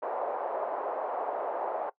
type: band-pass noise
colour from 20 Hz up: white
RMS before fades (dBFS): -33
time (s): 0.02-1.9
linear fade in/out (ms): 10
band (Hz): 500 to 840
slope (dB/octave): 24
effects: noise-tail reverb RT60 0.1 s tail -19 dB re dry